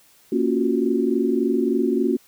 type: chord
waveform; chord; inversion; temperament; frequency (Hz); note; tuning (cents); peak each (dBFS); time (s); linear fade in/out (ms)
sine; Gb major seventh; first; equal with one note detuned; 233.1 / 277.2 / 349.2 / 372.8; Bb3 / Db4 / F4 / Gb4; 0 / 0 / 0 / +13; -23 / -23 / -24 / -23; 0.32-2.17; 5
effects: white hiss -55 dBFS RMS until 2.27 s